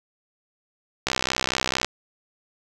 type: click train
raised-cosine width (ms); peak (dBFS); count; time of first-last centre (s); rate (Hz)
0.2; -4; 51; 1.07-1.846; 64.4
effects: none